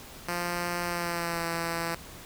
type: tone with pitch glide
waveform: 5% pulse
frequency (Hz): 174.5 to 167.68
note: F3 to E3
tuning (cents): -1 to +30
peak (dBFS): -18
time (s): 0.28-1.95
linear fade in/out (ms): 5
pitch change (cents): -69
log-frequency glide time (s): 0.85-1.46
effects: pink hiss -46 dBFS RMS until 2.25 s